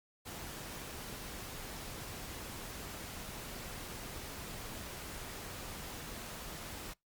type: noise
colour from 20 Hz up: pink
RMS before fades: -45 dBFS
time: 0.25-6.94 s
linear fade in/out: 20 ms
effects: noise-tail reverb RT60 0.2 s tail -26 dB re dry + Opus 48 kbps